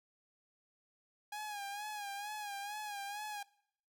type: tone with vibrato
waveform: sawtooth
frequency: 823 Hz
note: G#5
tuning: 16 cents flat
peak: -37 dBFS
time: 1.32-3.43 s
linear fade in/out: 5 ms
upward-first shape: sine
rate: 2.2 Hz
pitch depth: 61 cents each way
effects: noise-tail reverb RT60 0.7 s tail -23 dB re dry